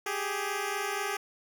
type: tone pair together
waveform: 10% pulse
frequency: 392 / 416.1 Hz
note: G4 / G#4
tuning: 0 / +3 cents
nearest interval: minor second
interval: 103 cents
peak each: -25 dBFS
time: 0.06-1.17 s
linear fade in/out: 5 ms
effects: none